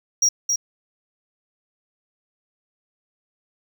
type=tone with echo; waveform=triangle; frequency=5690 Hz; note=F8; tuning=31 cents sharp; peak=-13 dBFS; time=0.22-0.29 s; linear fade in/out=5 ms; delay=270 ms; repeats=1; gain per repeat=-4 dB; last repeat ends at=0.56 s; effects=none